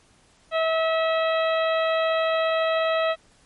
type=harmonic tone; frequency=647 Hz; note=E5; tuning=32 cents flat; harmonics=1 / 2 / 3 / 4 / 5 / 6; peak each=-21 / -27 / -31 / -33 / -35 / -37 dBFS; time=0.51-3.16 s; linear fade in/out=50 ms; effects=pink hiss -58 dBFS RMS until 3.45 s + MP3 48 kbps